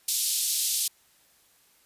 white band-pass noise, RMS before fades -27 dBFS, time 0.08-0.88 s, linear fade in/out 5 ms, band 3500 to 13000 Hz, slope 24 dB/octave, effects white hiss -62 dBFS RMS until 1.85 s + resampled to 32000 Hz

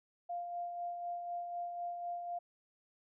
sine tone with tremolo, 698.5 Hz, F5, in tune, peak -36 dBFS, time 0.29-2.39 s, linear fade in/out 10 ms, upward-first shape sine, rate 4 Hz, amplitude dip 40%, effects none

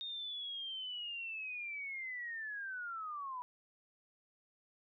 sine linear sweep, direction down, 3699 to 971 Hz, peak -40 dBFS, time 0.01-3.42 s, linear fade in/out 0 ms, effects none

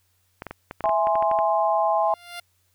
clicks, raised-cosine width 0.5 ms, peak -18 dBFS, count 12, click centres 0.421 / 0.467 / 0.51 / 0.711 / 0.807 / 0.857 / 0.893 / 1.071 / 1.155 / 1.225 / 1.314 / 1.389 s
sine chord, E augmented, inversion none, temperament equal, 659.3 / 830.6 / 1046.5 Hz, E5 / G#5 / B#5, 0 / 0 / 0 cents, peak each -22 / -22 / -25 dBFS, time 0.84-2.14 s, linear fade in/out 0 ms
10% pulse tone with exponential growth, 698.5 Hz, F5, in tune, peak -23 dBFS, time 1.94-2.4 s, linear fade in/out 5 ms, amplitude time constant 100 ms
effects added 91 Hz sine -68 dBFS peak until 2.74 s + white hiss -68 dBFS RMS until 2.74 s

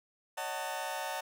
sawtooth chord, D# half-diminished seventh, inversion third, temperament just, 560 / 622.3 / 746.7 / 896 Hz, C#5 / D#5 / F#5 / A5, +18 / 0 / +16 / +31 cents, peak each -39 / -39 / -36 / -35 dBFS, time 0.37-1.21 s, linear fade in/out 10 ms, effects none

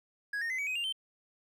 triangle tone with pitch steps, 1661.2 / 1843.2 / 2045 / 2269 / 2518 / 2794 / 3100 Hz, G#6 / A#6 / C7 / C#7 / D#7 / F7 / G7, 0 / -20 / -40 / +40 / +20 / 0 / -20 cents, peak -30 dBFS, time 0.33-0.925 s, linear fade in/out 5 ms, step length 85 ms, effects none

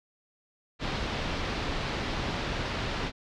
pink low-pass noise, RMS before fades -32 dBFS, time 0.79-3.12 s, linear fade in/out 50 ms, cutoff 4600 Hz, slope 24 dB/octave, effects none

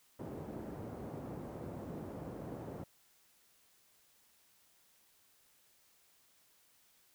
pink band-pass noise, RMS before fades -45 dBFS, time 0.19-2.84 s, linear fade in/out 5 ms, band 120 to 590 Hz, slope 12 dB/octave, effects white hiss -69 dBFS RMS until 7.14 s

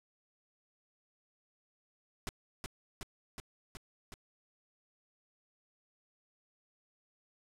pink noise with echo, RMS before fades -38 dBFS, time 2.27-2.29 s, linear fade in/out 0 ms, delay 370 ms, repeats 5, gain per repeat -2 dB, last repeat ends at 4.14 s, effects low-pass 11000 Hz 12 dB/octave

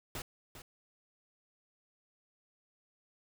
pink noise with echo, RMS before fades -41 dBFS, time 0.15-0.22 s, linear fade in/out 2 ms, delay 400 ms, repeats 1, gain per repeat -10 dB, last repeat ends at 0.62 s, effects none

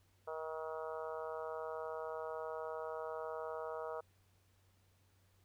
harmonic tone, 158.8 Hz, D#3, 36 cents sharp, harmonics 3 / 4 / 5 / 6 / 7 / 8 / 9, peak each -44 / -45 / -52 / -50 / -53 / -50 / -57 dBFS, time 0.27-4.01 s, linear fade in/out 10 ms, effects added 94 Hz sine -70 dBFS peak until 5.44 s + pink hiss -75 dBFS RMS until 5.44 s

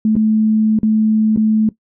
sine tone with dropouts, 217.3 Hz, A3, 21 cents flat, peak -10 dBFS, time 0.05-1.69 s, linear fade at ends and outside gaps 2 ms, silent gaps 0.155-0.164 / 0.789-0.831 / 1.362-1.373 s, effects noise-tail reverb RT60 0.1 s tail -17 dB re dry

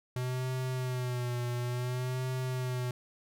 square tone with vibrato, 125.2 Hz, B2, 24 cents sharp, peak -32 dBFS, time 0.16-2.91 s, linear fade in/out 2 ms, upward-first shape sine, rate 0.57 Hz, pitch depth 51 cents each way, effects none

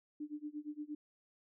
sine tone with tremolo, 298.5 Hz, D4, 28 cents sharp, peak -38 dBFS, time 0.2-0.95 s, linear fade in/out 5 ms, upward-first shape sine, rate 8.6 Hz, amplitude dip 95%, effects none

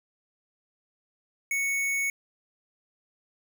square tone, 2217 Hz, C#7, in tune, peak -26 dBFS, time 1.51-2.1 s, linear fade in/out 2 ms, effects none

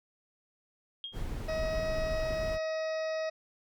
sine tone with exponential decay, 3243 Hz, G#7, 42 cents flat, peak -34 dBFS, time 1.04-1.27 s, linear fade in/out 1 ms, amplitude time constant 48 ms
brown noise, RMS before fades -36 dBFS, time 1.12-2.59 s, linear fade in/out 50 ms
harmonic tone, 635 Hz, D#5, 35 cents sharp, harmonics 1 / 2 / 3 / 4 / 6 / 7 / 8 / 9, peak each -31 / -46 / -43 / -48 / -52 / -58 / -49 / -55 dBFS, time 1.48-3.3 s, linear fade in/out 10 ms
clicks, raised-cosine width 2 ms, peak -33 / -30 dBFS, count 2, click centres 2.308 / 2.316 s
effects none

